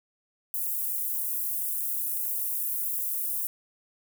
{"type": "high-pass noise", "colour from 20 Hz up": "pink", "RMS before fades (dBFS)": -30, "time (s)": [0.54, 3.47], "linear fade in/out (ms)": 0, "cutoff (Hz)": 12000, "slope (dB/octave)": 24, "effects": []}